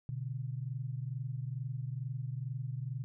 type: tone pair together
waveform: sine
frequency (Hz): 122.5 / 144.76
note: B2 / D3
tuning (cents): -14 / -25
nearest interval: minor third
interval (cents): 289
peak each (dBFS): -37 / -40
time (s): 0.09-3.04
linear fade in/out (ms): 0
effects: none